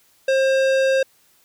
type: tone with tanh clipping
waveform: sine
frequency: 533 Hz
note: C5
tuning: 32 cents sharp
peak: -17 dBFS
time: 0.28-1.03 s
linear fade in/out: 5 ms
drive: 18 dB
effects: white hiss -58 dBFS RMS until 1.44 s